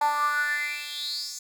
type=tone with high-pass filter sweep; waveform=10% pulse; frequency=293.7 Hz; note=D4; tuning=in tune; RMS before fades=-28 dBFS; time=0.01-1.39 s; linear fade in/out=5 ms; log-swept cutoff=830 to 6300 Hz; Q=8.2; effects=none